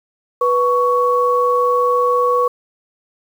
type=tone pair together; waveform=sine; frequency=491.7 / 1116.3 Hz; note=B4 / C#6; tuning=-8 / +12 cents; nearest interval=octave + major second; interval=1420 cents; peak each=-15 dBFS; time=0.41-2.48 s; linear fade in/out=5 ms; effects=7-bit